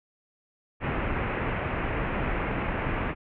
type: low-pass noise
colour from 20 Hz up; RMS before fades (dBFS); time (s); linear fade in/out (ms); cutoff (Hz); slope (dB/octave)
pink; -29; 0.8-3.15; 50; 2600; 48
effects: none